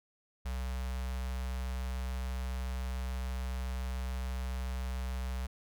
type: tone with notch filter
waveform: square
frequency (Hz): 63.5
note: B1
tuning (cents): +49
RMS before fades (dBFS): -36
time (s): 0.45-5.47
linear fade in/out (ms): 10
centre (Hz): 310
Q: 0.7
effects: none